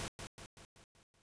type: noise with echo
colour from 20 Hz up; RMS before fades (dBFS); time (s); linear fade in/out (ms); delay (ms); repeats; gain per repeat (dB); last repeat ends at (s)
pink; -41; 0-0.08; 0; 190; 6; -5; 1.22
effects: resampled to 22050 Hz